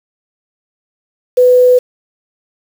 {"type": "tone with quantisation", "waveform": "sine", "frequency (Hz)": 498.8, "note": "B4", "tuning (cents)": 17, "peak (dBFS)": -4, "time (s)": [1.37, 1.79], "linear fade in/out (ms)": 10, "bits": 5, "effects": []}